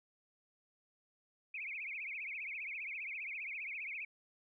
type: tone with vibrato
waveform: sine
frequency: 2349 Hz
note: D7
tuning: in tune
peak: -40 dBFS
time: 1.54-4.05 s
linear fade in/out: 5 ms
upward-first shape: triangle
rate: 15 Hz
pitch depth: 220 cents each way
effects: none